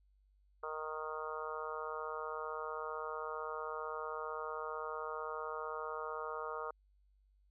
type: harmonic tone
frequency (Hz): 155.56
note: D#3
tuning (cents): 0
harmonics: 3 / 4 / 5 / 6 / 7 / 8 / 9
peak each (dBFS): -44 / -48 / -52 / -48 / -47 / -44 / -50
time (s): 0.63-6.71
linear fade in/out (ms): 5
effects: added 49 Hz sine -67 dBFS peak until 7.5 s